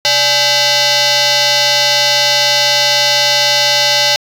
sine tone with frequency modulation, 584 Hz, D5, 10 cents flat, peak -6 dBFS, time 0.05-4.16 s, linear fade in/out 0 ms, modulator 714 Hz, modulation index 7.2, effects tanh soft clip ceiling -8 dBFS

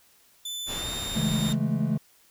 sawtooth tone with pitch glide, 3511 to 3666 Hz, A7 to A#7, -4 to -30 cents, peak -29 dBFS, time 0.45-1.53 s, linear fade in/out 5 ms, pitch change +74 cents, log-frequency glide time 0.71-0.89 s
pink low-pass noise, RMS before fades -36 dBFS, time 0.66-1.56 s, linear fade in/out 50 ms, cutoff 6900 Hz, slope 24 dB/octave
triangle chord, A major seventh, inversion first, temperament equal with one note detuned, 138.59 / 164.81 / 209.6 / 220 Hz, C#3 / E3 / G#3 / A3, 0 / 0 / +16 / 0 cents, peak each -27 dBFS, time 1.16-1.98 s, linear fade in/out 5 ms
effects white hiss -60 dBFS RMS until 2.3 s

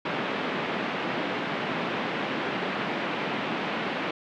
pink band-pass noise, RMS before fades -30 dBFS, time 0.05-4.11 s, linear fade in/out 5 ms, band 180 to 3100 Hz, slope 24 dB/octave, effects none

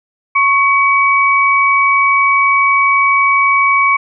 sine tone pair together, 1102 / 2270 Hz, C#6 / C#7, -11 / +41 cents, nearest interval octave + minor second, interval 1252 cents, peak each -11 dBFS, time 0.35-3.97 s, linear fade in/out 10 ms, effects none

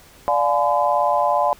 sine chord, D diminished seventh, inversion none, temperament just, 587.3 / 704.8 / 845.8 / 1014.9 Hz, D5 / F5 / Ab5 / Cb6, 0 / +16 / +31 / +47 cents, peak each -21 dBFS, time 0.28-1.53 s, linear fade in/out 0 ms, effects pink hiss -48 dBFS RMS until 1.59 s

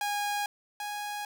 sawtooth tone pair in turn, 821 / 827.7 Hz, G#5 / G#5, -20 / -6 cents, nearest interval unison, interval 14 cents, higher second, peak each -25 / -30 dBFS, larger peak first, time 0.01-0.46 / 0.8-1.25 s, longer neither, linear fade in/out 2 ms, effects none

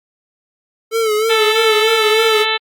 square tone with vibrato, 438.7 Hz, A4, 5 cents flat, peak -14 dBFS, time 0.91-2.46 s, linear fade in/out 50 ms, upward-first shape sine, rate 3.2 Hz, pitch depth 68 cents each way
harmonic tone, 440 Hz, A4, in tune, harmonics 1 / 2 / 3 / 4 / 5 / 6 / 7 / 8 / 9, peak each -23 / -23 / -23 / -23 / -23 / -23 / -23 / -23 / -23 dBFS, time 1.29-2.58 s, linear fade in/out 20 ms
effects Opus 48 kbps

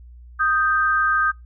sine tone pair together, 1243 / 1570.3 Hz, D#6 / G6, -2 / +3 cents, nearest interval major third, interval 405 cents, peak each -19 dBFS, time 0.39-1.32 s, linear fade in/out 20 ms, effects noise-tail reverb RT60 0.2 s tail -23 dB re dry + added 60 Hz sine -40 dBFS peak until 1.45 s

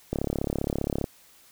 click train, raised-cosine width 2 ms, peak -13 dBFS, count 33, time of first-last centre 0.13-1.042 s, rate 35.1 Hz, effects white hiss -56 dBFS RMS until 1.51 s

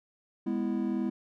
triangle chord, E major, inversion first, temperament just, 206 / 247.2 / 329.6 Hz, G#3 / B3 / E4, -14 / +2 / 0 cents, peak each -30 / -30 / -31 dBFS, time 0.46-1.1 s, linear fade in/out 10 ms, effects none

